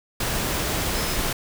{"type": "tone in noise", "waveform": "sine", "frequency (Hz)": 5170, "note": "E8", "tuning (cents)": -34, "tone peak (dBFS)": -35, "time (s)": [0.95, 1.16], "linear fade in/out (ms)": 5, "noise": "pink", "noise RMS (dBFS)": -25, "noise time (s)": [0.2, 1.33], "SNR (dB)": -13, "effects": []}